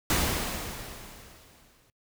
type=noise with exponential decay; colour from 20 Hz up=pink; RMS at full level=-24 dBFS; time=0.1-1.9 s; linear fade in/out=1 ms; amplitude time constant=390 ms; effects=noise-tail reverb RT60 0.1 s tail -23 dB re dry